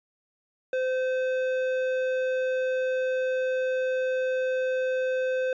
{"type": "tone with hard clipping", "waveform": "sine", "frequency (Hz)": 515, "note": "C5", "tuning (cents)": -28, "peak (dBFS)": -26, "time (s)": [0.73, 5.53], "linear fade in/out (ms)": 2, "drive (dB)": 10, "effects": ["resampled to 16000 Hz"]}